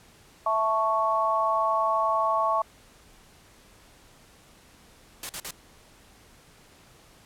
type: chord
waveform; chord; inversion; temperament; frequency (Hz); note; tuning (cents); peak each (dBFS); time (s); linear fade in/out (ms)
sine; A major; second; equal; 659.3 / 880 / 1108.7; E5 / A5 / C#6; 0 / 0 / 0; -27 / -28 / -24; 0.46-2.62; 5
type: noise bursts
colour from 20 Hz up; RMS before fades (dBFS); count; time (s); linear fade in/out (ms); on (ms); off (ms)
white; -34; 3; 5.23-5.508; 2; 62; 46
effects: pink hiss -55 dBFS RMS until 7.25 s + low-pass 12000 Hz 12 dB/octave